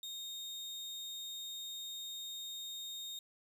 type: tone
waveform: 35% pulse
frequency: 3700 Hz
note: A#7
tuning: 14 cents flat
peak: -40 dBFS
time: 0.03-3.19 s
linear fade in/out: 2 ms
effects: 11-bit